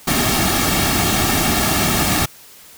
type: noise with comb filter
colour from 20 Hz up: pink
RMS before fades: -17 dBFS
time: 0.07-2.26 s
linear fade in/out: 10 ms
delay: 2 ms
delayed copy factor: -0.65
effects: white hiss -43 dBFS RMS until 2.77 s